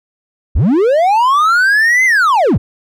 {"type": "linear two-way sweep", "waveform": "triangle", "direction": "up then down", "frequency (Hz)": [40.5, 2093, 52.8], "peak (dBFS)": -6, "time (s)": [0.55, 2.58], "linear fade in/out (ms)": 10, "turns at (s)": 2.05, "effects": []}